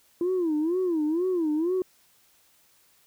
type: tone with vibrato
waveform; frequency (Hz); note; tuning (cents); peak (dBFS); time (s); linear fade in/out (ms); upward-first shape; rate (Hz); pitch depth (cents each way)
sine; 335.2; E4; +29; -21; 0.21-1.82; 2; sine; 2.1; 190
effects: tanh soft clip ceiling -20 dBFS + white hiss -62 dBFS RMS until 3.06 s